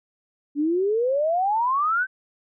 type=exponential sweep; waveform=sine; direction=up; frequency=281.3 to 1568 Hz; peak=-19 dBFS; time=0.55-2.07 s; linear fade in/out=50 ms; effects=none